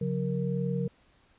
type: tone cluster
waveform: sine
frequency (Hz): 139 / 180.2 / 466.2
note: C#3 / F#3 / A#4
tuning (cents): +5 / -45 / 0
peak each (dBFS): -31 / -30 / -34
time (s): 0.01-0.88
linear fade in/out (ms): 5
effects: pink hiss -64 dBFS RMS until 1.38 s + resampled to 8000 Hz